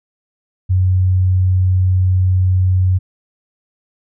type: tone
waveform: sine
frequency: 92.5 Hz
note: F#2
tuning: in tune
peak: -10 dBFS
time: 0.69-2.99 s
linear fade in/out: 20 ms
effects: none